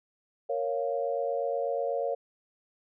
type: chord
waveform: sine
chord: Bb minor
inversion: none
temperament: equal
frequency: 466.2 / 554.4 / 698.5 Hz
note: Bb4 / Db5 / F5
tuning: 0 / 0 / 0 cents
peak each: -32 / -30 / -34 dBFS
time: 0.49-2.15 s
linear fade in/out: 10 ms
effects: none